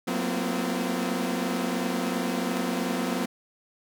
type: tone cluster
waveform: sawtooth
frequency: 183 / 224.2 / 233.7 / 256.6 / 339 Hz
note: F#3 / A3 / A#3 / C4 / E4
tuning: -19 / +33 / +5 / -34 / +49 cents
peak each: -28 / -34 / -28 / -26 / -32 dBFS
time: 0.07-3.26 s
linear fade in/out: 10 ms
effects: none